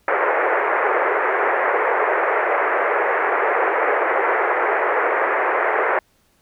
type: band-pass noise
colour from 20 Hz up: pink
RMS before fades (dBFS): -19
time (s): 0.08-5.99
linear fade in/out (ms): 2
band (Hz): 390 to 2100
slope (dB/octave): 48
effects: pink hiss -61 dBFS RMS until 6.41 s

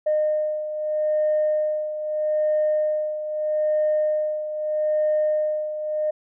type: beating tone pair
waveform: sine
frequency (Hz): 611 / 611.79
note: D#5 / D#5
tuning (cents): -32 / -29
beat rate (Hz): 0.79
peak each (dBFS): -20 / -26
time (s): 0.06-6.11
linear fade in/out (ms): 10
effects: tanh soft clip ceiling -14 dBFS

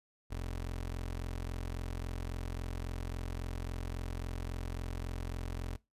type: tone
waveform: 25% pulse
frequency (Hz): 43.65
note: F1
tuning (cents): 0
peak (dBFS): -33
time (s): 0.3-5.77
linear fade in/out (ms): 20
effects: noise-tail reverb RT60 0.2 s tail -20 dB re dry + resampled to 32000 Hz

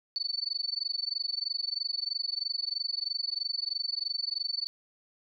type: tone with amplitude modulation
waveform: sine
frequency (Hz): 4487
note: C#8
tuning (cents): +20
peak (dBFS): -26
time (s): 0.16-4.67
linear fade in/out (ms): 0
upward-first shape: sine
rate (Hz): 23.1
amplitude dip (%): 100
effects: none

